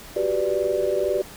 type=chord; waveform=sine; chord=G major seventh; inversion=third; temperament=equal; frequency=370 / 392 / 493.9 / 587.3 Hz; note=F#4 / G4 / B4 / D5; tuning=0 / 0 / 0 / 0 cents; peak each=-27 / -25 / -27 / -24 dBFS; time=0.16-1.22 s; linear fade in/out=5 ms; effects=pink hiss -42 dBFS RMS until 1.36 s